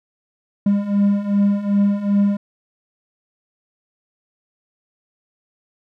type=beating tone pair; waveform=triangle; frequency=200.1 / 202.7 Hz; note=G3 / G#3; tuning=+36 / -42 cents; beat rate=2.6 Hz; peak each=-18 / -14 dBFS; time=0.66-2.37 s; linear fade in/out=5 ms; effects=none